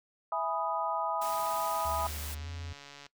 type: chord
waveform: sine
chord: E major seventh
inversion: none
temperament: equal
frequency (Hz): 659.3 / 830.6 / 987.8 / 1244.5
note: E5 / G#5 / B5 / D#6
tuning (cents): 0 / 0 / 0 / 0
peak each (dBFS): -35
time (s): 0.32-2.07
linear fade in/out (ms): 2
type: noise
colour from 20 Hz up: white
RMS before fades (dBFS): -42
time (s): 1.21-2.35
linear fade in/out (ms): 10
type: tone with pitch glide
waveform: triangle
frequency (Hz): 74.8 to 85.43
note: D2 to F2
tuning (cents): +32 to -38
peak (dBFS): -36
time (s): 1.85-2.73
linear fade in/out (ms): 5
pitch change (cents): +230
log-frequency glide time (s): 2.34-2.49
type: click train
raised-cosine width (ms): 0.2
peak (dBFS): -31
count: 155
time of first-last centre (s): 1.98-3.065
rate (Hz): 142
effects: noise-tail reverb RT60 0.1 s tail -20 dB re dry